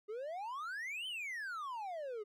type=exponential two-way sweep; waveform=triangle; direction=up then down; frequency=403.8 to 3136 to 403.8 Hz; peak=-38 dBFS; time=0.08-2.24 s; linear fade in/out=20 ms; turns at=1.07 s; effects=none